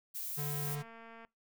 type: noise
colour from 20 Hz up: violet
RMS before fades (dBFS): -40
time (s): 0.14-0.76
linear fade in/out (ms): 20
type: tone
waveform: square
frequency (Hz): 145.8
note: D3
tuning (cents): -12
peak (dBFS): -37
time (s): 0.37-0.83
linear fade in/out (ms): 20
type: click train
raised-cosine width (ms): 0.5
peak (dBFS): -38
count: 133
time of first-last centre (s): 0.67-1.249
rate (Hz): 228
effects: noise-tail reverb RT60 0.2 s tail -22 dB re dry